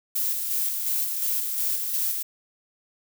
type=noise with tremolo; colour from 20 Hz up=violet; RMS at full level=-25 dBFS; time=0.15-2.23 s; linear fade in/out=10 ms; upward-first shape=square; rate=2.8 Hz; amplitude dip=35%; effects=none